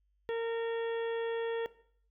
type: harmonic tone with a mistuned harmonic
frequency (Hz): 459.4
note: A#4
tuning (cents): -25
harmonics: 1 / 2 / 3 / 4 / 5 / 6 / 7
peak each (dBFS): -31 / -44 / -49 / -45 / -56 / -53 / -52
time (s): 0.29-1.66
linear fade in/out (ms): 0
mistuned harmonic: 7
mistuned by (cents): +66
effects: noise-tail reverb RT60 0.6 s tail -17 dB re dry + added 50 Hz sine -70 dBFS peak until 2.1 s